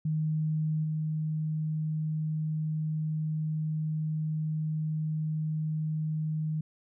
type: tone with level steps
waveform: sine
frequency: 155.56 Hz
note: D#3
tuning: in tune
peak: -26 / -28 dBFS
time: 0.05-6.61 s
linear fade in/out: 5 ms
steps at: 0.83 s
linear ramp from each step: 20 ms
effects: none